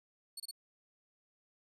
25% pulse tone bursts, 4411 Hz, C#8, 9 cents flat, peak -37 dBFS, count 3, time 0.37-0.512 s, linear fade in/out 5 ms, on 30 ms, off 26 ms, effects none

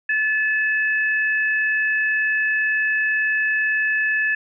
sine tone pair together, 1730 / 2592 Hz, A6 / E7, -30 / -30 cents, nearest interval perfect fifth, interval 700 cents, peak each -18 / -26 dBFS, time 0.09-4.35 s, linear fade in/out 5 ms, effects none

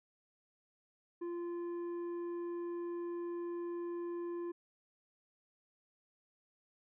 sine tone with tanh clipping, 345.6 Hz, F4, 18 cents flat, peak -39 dBFS, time 1.21-4.52 s, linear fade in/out 10 ms, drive 7 dB, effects none

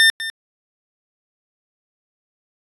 25% pulse tone with echo, 1800 Hz, A6, 39 cents sharp, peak -6 dBFS, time 0-0.1 s, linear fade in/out 0 ms, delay 200 ms, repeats 1, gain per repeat -14 dB, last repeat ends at 0.3 s, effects resampled to 24000 Hz

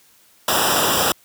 pink noise with comb filter, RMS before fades -18 dBFS, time 0.48-1.12 s, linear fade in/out 2 ms, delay 0.46 ms, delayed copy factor -0.95, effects white hiss -54 dBFS RMS until 1.24 s + high-pass 60 Hz 12 dB/octave

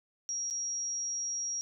sine tone with dropouts, 5660 Hz, F8, 22 cents sharp, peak -32 dBFS, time 0.29-1.61 s, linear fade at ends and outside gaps 0 ms, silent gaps 0.501-0.508 s, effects none

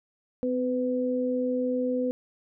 sine tone pair together, 253.9 / 501 Hz, B3 / B4, +48 / +25 cents, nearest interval octave, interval 1177 cents, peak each -27 dBFS, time 0.43-2.11 s, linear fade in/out 0 ms, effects none

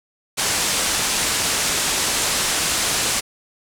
white low-pass noise, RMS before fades -21 dBFS, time 0.37-3.21 s, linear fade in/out 20 ms, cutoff 9500 Hz, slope 24 dB/octave, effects none

